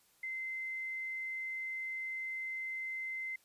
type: tone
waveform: sine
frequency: 2070 Hz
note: C7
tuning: 19 cents flat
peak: -37 dBFS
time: 0.23-3.36 s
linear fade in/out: 5 ms
effects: white hiss -69 dBFS RMS until 3.44 s + resampled to 32000 Hz